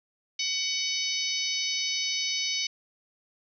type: harmonic tone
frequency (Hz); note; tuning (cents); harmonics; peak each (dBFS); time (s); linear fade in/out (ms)
749; F#5; +21; 3 / 4 / 5 / 6 / 7 / 8; -34 / -34 / -34 / -34 / -34 / -34; 0.39-2.67; 5
effects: none